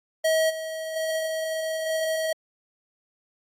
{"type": "tone with level steps", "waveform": "square", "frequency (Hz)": 639, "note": "D#5", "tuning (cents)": 46, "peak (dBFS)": [-20, -31, -25, -27, -24], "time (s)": [0.24, 2.33], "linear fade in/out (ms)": 10, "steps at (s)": [0.49, 0.95, 1.28, 1.87], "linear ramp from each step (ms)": 20, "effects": ["AAC 48 kbps"]}